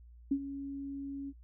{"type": "tone with ADSR envelope", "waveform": "sine", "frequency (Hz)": 277.2, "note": "C#4", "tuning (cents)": 0, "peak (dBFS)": -24, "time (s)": [0.31, 1.33], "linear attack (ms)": 7, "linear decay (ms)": 67, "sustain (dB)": -13, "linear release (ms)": 44, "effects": ["noise-tail reverb RT60 0.1 s tail -19 dB re dry", "added 59 Hz sine -52 dBFS peak until 1.43 s"]}